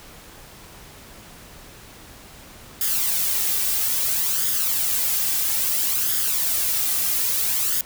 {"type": "noise with flanger", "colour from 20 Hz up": "blue", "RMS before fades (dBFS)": -22, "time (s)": [2.81, 7.81], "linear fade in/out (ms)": 2, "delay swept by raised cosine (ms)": [0.59, 2.59], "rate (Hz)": 0.6, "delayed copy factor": 0.6, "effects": ["pink hiss -44 dBFS RMS until 7.85 s"]}